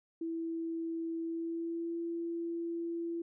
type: tone with pitch glide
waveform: sine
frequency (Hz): 329.6 to 337.1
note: E4 to E4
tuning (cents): 0 to +39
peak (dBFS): -34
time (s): 0.21-3.22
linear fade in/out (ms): 5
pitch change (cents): +39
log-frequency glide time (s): 1.21-1.98
effects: none